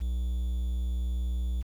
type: tone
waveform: triangle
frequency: 60.5 Hz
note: B1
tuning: 35 cents flat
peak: -25 dBFS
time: 0-1.63 s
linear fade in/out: 20 ms
effects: 9-bit